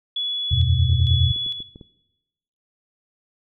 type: tone with tremolo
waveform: sine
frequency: 3400 Hz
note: G#7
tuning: 40 cents sharp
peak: -22 dBFS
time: 0.16-1.63 s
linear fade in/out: 5 ms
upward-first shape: square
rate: 1.1 Hz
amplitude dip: 50%
type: chord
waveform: sine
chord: E suspended second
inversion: none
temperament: equal with one note detuned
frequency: 82.41 / 92.07 / 123.47 Hz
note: E2 / F#2 / B2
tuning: 0 / -8 / 0 cents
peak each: -20 dBFS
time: 0.51-1.32 s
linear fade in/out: 10 ms
type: clicks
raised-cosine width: 3 ms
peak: -28 dBFS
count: 10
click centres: 0.898 / 0.931 / 1.002 / 1.11 / 1.14 / 1.362 / 1.463 / 1.604 / 1.759 / 1.812 s
effects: noise-tail reverb RT60 1.0 s tail -19 dB re dry